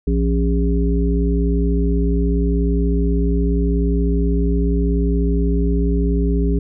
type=harmonic tone with a mistuned harmonic; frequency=58.27 Hz; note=A#1; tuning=in tune; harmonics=1 / 3 / 5 / 7; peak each=-16 / -21 / -23 / -24 dBFS; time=0.07-6.59 s; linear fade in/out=5 ms; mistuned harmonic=5; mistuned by=-96 cents; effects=none